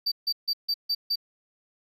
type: tone bursts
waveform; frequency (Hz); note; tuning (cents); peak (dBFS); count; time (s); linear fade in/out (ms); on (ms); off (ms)
triangle; 4641; D8; -21; -22; 6; 0.06-1.158; 10; 58; 150
effects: none